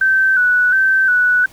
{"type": "tone with vibrato", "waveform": "sine", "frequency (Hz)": 1513, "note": "F#6", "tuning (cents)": 38, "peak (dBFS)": -10, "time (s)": [0.01, 1.46], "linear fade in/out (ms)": 5, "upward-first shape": "square", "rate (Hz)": 1.4, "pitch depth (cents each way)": 41, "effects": ["pink hiss -45 dBFS RMS until 1.52 s"]}